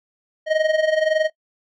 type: tone with amplitude modulation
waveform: square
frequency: 626 Hz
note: D#5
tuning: 10 cents sharp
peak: -14 dBFS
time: 0.46-1.3 s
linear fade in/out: 50 ms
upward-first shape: sine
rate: 21.6 Hz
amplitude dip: 75%
effects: noise-tail reverb RT60 0.1 s tail -20 dB re dry + low-pass 3000 Hz 12 dB/octave